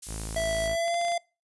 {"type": "high-pass noise", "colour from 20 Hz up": "pink", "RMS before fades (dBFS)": -38, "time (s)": [0.02, 0.68], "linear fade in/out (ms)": 10, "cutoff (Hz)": 8500, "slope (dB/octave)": 12}
{"type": "tone", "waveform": "sawtooth", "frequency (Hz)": 54.3, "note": "A1", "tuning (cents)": -22, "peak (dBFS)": -30, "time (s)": [0.06, 0.77], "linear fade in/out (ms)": 50}
{"type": "tone with pitch glide", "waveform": "square", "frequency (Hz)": [659.3, 688.9], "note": ["E5", "F5"], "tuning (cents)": [0, -24], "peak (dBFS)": -26, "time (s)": [0.36, 1.18], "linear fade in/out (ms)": 5, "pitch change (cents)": 76, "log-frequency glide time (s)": [0.67, 0.97]}
{"type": "clicks", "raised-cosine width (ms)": 0.2, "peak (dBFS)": -26, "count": 6, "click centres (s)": [0.881, 0.943, 1.014, 1.05, 1.083, 1.12]}
{"effects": ["noise-tail reverb RT60 0.3 s tail -24 dB re dry", "resampled to 24000 Hz"]}